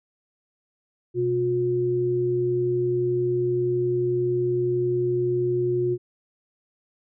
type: tone pair together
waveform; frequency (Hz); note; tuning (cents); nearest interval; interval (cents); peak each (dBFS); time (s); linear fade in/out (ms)
sine; 126.9 / 358.9; B2 / F4; +47 / +47; octave + tritone; 1800; -28 / -21; 1.14-5.98; 50
effects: none